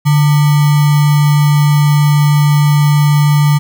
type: tone with sample-and-hold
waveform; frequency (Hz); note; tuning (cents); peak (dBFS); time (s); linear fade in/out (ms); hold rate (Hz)
sine; 146.83; D3; 0; -6; 0.05-3.59; 20; 1050
effects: none

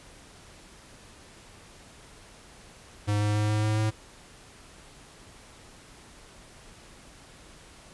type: tone with pitch steps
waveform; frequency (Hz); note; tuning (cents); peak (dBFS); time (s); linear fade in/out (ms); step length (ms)
square; 103.83 / 104.73 / 105.64 / 106.56 / 107.49 / 108.43; G#2 / G#2 / G#2 / G#2 / A2 / A2; 0 / +15 / +30 / +45 / -40 / -25; -24; 3.07-3.91; 20; 140
effects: pink hiss -51 dBFS RMS until 7.93 s + resampled to 24000 Hz

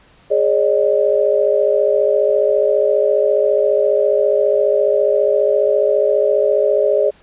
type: chord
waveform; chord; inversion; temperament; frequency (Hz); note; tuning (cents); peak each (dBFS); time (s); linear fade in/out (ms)
sine; Ab suspended fourth; none; equal with one note detuned; 415.3 / 554.4 / 609.1; Ab4 / Db5 / Eb5; 0 / 0 / -37; -16; 0.3-7.11; 20
effects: pink hiss -50 dBFS RMS until 7.22 s + resampled to 8000 Hz

